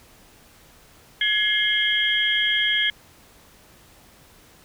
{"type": "tone cluster", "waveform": "sine", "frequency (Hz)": [1690, 2124, 3046, 3258], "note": ["G#6", "C7", "F#7", "G#7"], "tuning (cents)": [30, 25, 50, -34], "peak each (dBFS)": [-24, -24, -29, -22], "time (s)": [1.21, 2.9], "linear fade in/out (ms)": 2, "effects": ["pink hiss -52 dBFS RMS until 4.64 s"]}